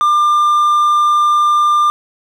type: tone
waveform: triangle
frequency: 1196 Hz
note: D6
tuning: 31 cents sharp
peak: -7 dBFS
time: 0.01-1.9 s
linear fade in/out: 0 ms
effects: none